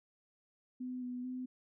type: tone with pitch steps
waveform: sine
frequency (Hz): 252.4 / 248 / 254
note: B3 / B3 / B3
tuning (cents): +38 / +7 / +49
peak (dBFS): -38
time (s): 0.8-1.46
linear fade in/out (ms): 10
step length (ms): 220
effects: none